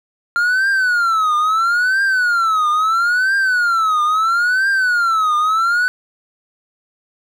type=tone with vibrato; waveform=triangle; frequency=1390 Hz; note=F6; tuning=9 cents flat; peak=-11 dBFS; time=0.36-5.88 s; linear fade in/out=0 ms; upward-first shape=triangle; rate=0.75 Hz; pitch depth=250 cents each way; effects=none